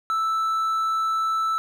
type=tone; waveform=triangle; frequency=1318.5 Hz; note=E6; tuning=in tune; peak=-19 dBFS; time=0.1-1.58 s; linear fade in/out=0 ms; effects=none